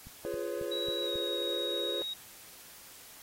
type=click train; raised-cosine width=5 ms; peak=-36 dBFS; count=5; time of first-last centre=0.07-1.157 s; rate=3.68 Hz
type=chord; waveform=triangle; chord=C# dominant seventh; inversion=first; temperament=just; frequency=346.5 / 415.8 / 498.9 / 554.4 Hz; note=E#4 / G#4 / B4 / C#5; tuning=-14 / +2 / +17 / 0 cents; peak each=-37 dBFS; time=0.25-2.02 s; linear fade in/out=0 ms
type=tone with pitch glide; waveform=sine; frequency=3881 to 3790 Hz; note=B7 to A#7; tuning=-31 to +28 cents; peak=-34 dBFS; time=0.71-2.14 s; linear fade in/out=10 ms; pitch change=-41 cents; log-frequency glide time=1.03-1.1 s
effects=white hiss -52 dBFS RMS until 3.22 s + AAC 48 kbps